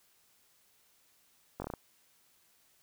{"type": "slowing click train", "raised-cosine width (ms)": 1, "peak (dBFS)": -24, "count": 6, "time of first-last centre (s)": [1.6, 1.738], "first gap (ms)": 20, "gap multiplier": 1.16, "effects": ["white hiss -68 dBFS RMS until 2.82 s"]}